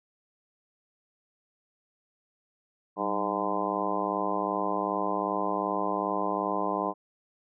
harmonic tone with a mistuned harmonic, 102.6 Hz, G#2, 21 cents flat, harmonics 2 / 3 / 4 / 5 / 6 / 7 / 8 / 9 / 10, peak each -37 / -35 / -36 / -37 / -35 / -35 / -36 / -36 / -32 dBFS, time 2.96-6.94 s, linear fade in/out 50 ms, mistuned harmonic 2, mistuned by -120 cents, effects none

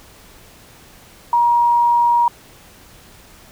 sine tone, 950 Hz, A#5, 33 cents sharp, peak -11 dBFS, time 1.33-2.28 s, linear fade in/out 2 ms, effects pink hiss -45 dBFS RMS until 3.51 s

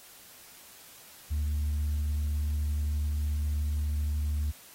sine tone with tanh clipping, 74.4 Hz, D2, 23 cents sharp, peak -27 dBFS, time 1.3-4.52 s, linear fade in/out 20 ms, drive 1 dB, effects white hiss -52 dBFS RMS until 4.74 s + AAC 48 kbps

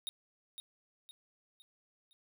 square tone with echo, 3729 Hz, A#7, in tune, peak -37 dBFS, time 0.07-0.09 s, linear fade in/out 0 ms, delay 510 ms, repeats 4, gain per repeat -7 dB, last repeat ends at 2.13 s, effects none

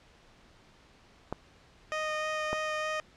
clicks, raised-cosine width 1 ms, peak -18 dBFS, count 2, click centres 1.326 / 2.53 s
15% pulse tone with vibrato, 618 Hz, D#5, 12 cents flat, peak -24 dBFS, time 1.92-3 s, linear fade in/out 0 ms, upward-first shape sine, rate 3.3 Hz, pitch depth 9 cents each way
effects pink hiss -59 dBFS RMS until 3.16 s + low-pass 5000 Hz 12 dB/octave

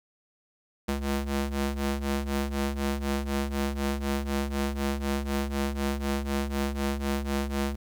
sawtooth ring-modulated tone, 138.59 Hz, C#3, in tune, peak -20 dBFS, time 0.88-7.76 s, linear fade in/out 10 ms, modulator 71.3 Hz, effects 10-bit

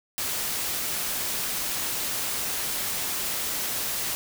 white noise, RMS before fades -29 dBFS, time 0.18-4.15 s, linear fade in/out 0 ms, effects none

